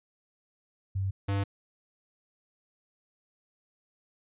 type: tone pair in turn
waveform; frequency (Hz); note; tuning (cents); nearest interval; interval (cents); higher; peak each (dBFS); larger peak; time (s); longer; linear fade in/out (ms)
sine / square; 96.4 / 99.34; G2 / G2; -28 / +24; minor second; 52; second; -27; neither; 0.95-1.11 / 1.28-1.44; neither; 10
effects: resampled to 8000 Hz